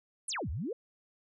sine exponential two-way sweep, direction down then up, 11175 to 64.6 to 532 Hz, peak -33 dBFS, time 0.28-0.73 s, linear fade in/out 5 ms, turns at 0.5 s, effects none

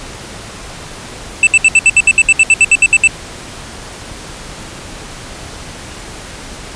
square tone bursts, 2651 Hz, E7, 9 cents sharp, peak -4 dBFS, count 16, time 1.43-3.075 s, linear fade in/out 2 ms, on 40 ms, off 67 ms, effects pink hiss -29 dBFS RMS until 6.75 s + resampled to 22050 Hz

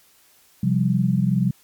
sine chord, C suspended fourth, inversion none, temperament equal, 130.81 / 174.61 / 196 Hz, C3 / F3 / G3, 0 / 0 / 0 cents, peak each -21 dBFS, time 0.63-1.51 s, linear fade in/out 5 ms, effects white hiss -56 dBFS RMS until 1.63 s + MP3 96 kbps

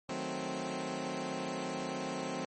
15% pulse chord, D# diminished seventh, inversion none, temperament equal, 155.56 / 185 / 220 / 261.6 Hz, D#3 / F#3 / A3 / C4, 0 / 0 / 0 / 0 cents, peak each -38 / -35 / -37 / -32 dBFS, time 0.09-2.45 s, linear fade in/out 2 ms, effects MP3 32 kbps

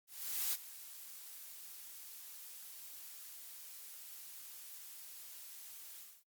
blue noise with ADSR envelope, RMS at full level -35 dBFS, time 0.07-6.24 s, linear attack 460 ms, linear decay 34 ms, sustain -16 dB, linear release 260 ms, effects Opus 48 kbps

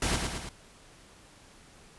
pink noise with echo, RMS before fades -28 dBFS, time 0.02-0.16 s, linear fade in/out 2 ms, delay 110 ms, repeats 3, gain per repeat -4 dB, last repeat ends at 0.49 s, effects pink hiss -55 dBFS RMS until 1.98 s + resampled to 24000 Hz

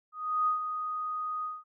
sine tone with ADSR envelope, 1244.5 Hz, D#6, in tune, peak -23 dBFS, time 0.12-1.64 s, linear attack 350 ms, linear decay 120 ms, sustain -8 dB, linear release 200 ms, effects none

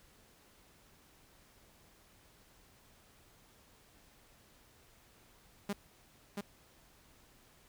sawtooth tone with echo, 202 Hz, G#3, 48 cents flat, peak -30 dBFS, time 5.69-5.73 s, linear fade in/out 5 ms, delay 680 ms, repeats 1, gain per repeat -3 dB, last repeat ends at 6.41 s, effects pink hiss -64 dBFS RMS until 7.68 s

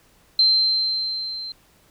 sine tone with level ramp, 4120 Hz, C8, 28 cents flat, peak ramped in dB -12 to -30 dBFS, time 0.39-1.52 s, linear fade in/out 2 ms, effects pink hiss -57 dBFS RMS until 1.9 s

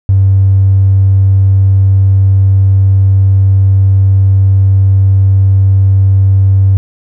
triangle tone with tanh clipping, 96.8 Hz, G2, 21 cents flat, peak -3 dBFS, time 0.09-6.77 s, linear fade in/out 0 ms, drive 1 dB, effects none

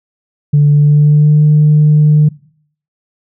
sine tone with pitch glide, 146.1 to 150.9 Hz, D3 to D3, -9 to +47 cents, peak -3 dBFS, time 0.53-2.29 s, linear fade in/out 10 ms, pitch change +56 cents, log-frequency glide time 0.69-1.42 s, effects noise-tail reverb RT60 0.6 s tail -22 dB re dry + tanh soft clip ceiling -1 dBFS

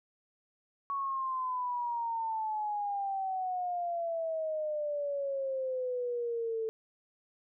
sine exponential sweep, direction down, 1117 to 441.4 Hz, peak -31 dBFS, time 0.9-6.69 s, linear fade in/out 0 ms, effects none

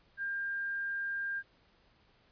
sine tone, 1600 Hz, G6, 35 cents sharp, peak -33 dBFS, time 0.17-1.43 s, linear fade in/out 50 ms, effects pink hiss -67 dBFS RMS until 2.31 s + resampled to 11025 Hz

